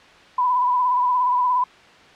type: tone with vibrato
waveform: sine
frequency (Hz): 994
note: B5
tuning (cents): +11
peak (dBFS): -16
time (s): 0.38-1.64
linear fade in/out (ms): 5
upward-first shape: sine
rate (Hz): 17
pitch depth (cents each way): 38
effects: white hiss -47 dBFS RMS until 2.15 s + low-pass 3000 Hz 12 dB/octave